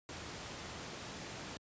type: noise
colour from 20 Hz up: pink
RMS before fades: -45 dBFS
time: 0.09-1.57 s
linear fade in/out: 0 ms
effects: high-pass 80 Hz 12 dB/octave + resampled to 16000 Hz